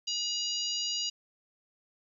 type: harmonic tone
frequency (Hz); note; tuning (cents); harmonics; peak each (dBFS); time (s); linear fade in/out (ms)
960; B5; -49; 3 / 4 / 5 / 6 / 7; -34 / -40 / -34 / -42 / -39; 0.07-1.1; 10
effects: 11-bit